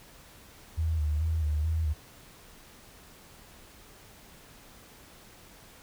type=tone with vibrato; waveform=sine; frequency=77.9 Hz; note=D#2; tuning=3 cents sharp; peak=-25 dBFS; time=0.77-1.94 s; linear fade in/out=20 ms; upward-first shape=square; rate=2.3 Hz; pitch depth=56 cents each way; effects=pink hiss -53 dBFS RMS until 5.82 s